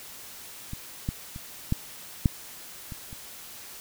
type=clicks; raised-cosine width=5 ms; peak=-22 / -15 / -26 / -11 / -7 / -25 / -29 dBFS; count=7; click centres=0.734 / 1.089 / 1.361 / 1.724 / 2.258 / 2.922 / 3.129 s; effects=white hiss -44 dBFS RMS until 3.8 s